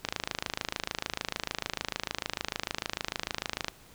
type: click train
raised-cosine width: 0.2 ms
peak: -12 dBFS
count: 98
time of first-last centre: 0.05-3.683 s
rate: 26.7 Hz
effects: pink hiss -55 dBFS RMS until 3.94 s

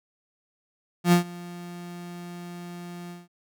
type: tone with ADSR envelope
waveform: 35% pulse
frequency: 174.9 Hz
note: F3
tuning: 3 cents sharp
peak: -12 dBFS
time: 1.04-3.28 s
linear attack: 83 ms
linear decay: 110 ms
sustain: -23 dB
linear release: 180 ms
effects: none

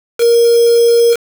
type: tone with quantisation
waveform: sine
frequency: 469.1 Hz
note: A#4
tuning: 11 cents sharp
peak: -6 dBFS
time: 0.18-1.17 s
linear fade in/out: 50 ms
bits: 3
effects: none

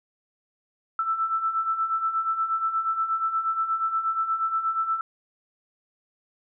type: beating tone pair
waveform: sine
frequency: 1318.5 / 1326.9 Hz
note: E6 / E6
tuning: 0 / +11 cents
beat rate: 8.4 Hz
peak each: -30 / -24 dBFS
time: 0.99-5.01 s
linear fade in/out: 2 ms
effects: none

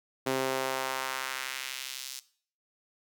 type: tone with high-pass filter sweep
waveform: sawtooth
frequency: 131.9 Hz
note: C3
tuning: 14 cents sharp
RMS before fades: -34 dBFS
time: 0.26-2.2 s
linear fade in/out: 10 ms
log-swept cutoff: 330 to 5000 Hz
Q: 1.1
effects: noise-tail reverb RT60 0.5 s tail -18 dB re dry

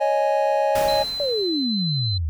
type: chord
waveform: triangle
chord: C# suspended second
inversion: none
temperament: equal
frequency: 554.4 / 622.3 / 830.6 Hz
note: C#5 / D#5 / G#5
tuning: 0 / 0 / 0 cents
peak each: -20 dBFS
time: 0-1.04 s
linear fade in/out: 20 ms
type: noise with exponential decay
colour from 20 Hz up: pink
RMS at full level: -28 dBFS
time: 0.75-2 s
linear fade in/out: 5 ms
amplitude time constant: 270 ms
type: tone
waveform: sine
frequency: 4053 Hz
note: B7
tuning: 44 cents sharp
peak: -25 dBFS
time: 0.88-2.18 s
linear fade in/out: 5 ms
type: exponential sweep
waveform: sine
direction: down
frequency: 598 to 73.42 Hz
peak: -21 dBFS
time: 1.2-2.29 s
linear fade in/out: 0 ms
effects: none

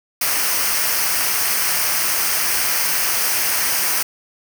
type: noise with comb filter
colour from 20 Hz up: white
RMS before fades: -19 dBFS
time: 0.21-4.03 s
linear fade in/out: 5 ms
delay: 0.27 ms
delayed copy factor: -0.6
effects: none

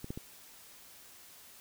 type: clicks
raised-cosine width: 3 ms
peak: -28 / -24 / -27 dBFS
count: 3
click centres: 0.044 / 0.105 / 0.175 s
effects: white hiss -55 dBFS RMS until 1.6 s

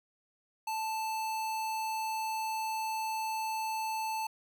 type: tone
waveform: square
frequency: 880 Hz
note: A5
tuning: in tune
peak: -33 dBFS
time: 0.67-4.27 s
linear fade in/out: 5 ms
effects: none

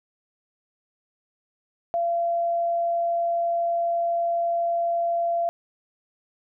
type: tone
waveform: sine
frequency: 683 Hz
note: F5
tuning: 39 cents flat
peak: -21 dBFS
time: 1.94-5.49 s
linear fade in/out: 0 ms
effects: none

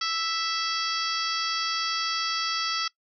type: harmonic tone with a mistuned harmonic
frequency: 659.3 Hz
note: E5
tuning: in tune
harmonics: 2 / 3 / 4 / 5 / 6 / 7 / 8 / 9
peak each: -30 / -36 / -38 / -34 / -40 / -31 / -34 / -42 dBFS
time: 0.01-2.88 s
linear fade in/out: 5 ms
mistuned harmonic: 9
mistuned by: -27 cents
effects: noise-tail reverb RT60 0.1 s tail -21 dB re dry

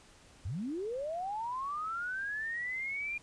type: linear sweep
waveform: sine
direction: up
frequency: 73.42 to 2417 Hz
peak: -34 dBFS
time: 0.45-3.18 s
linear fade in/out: 5 ms
effects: pink hiss -59 dBFS RMS until 3.22 s + resampled to 22050 Hz

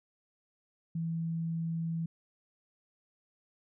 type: tone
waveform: sine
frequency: 164.81 Hz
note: E3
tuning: in tune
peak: -31 dBFS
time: 0.95-2.06 s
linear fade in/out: 5 ms
effects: none

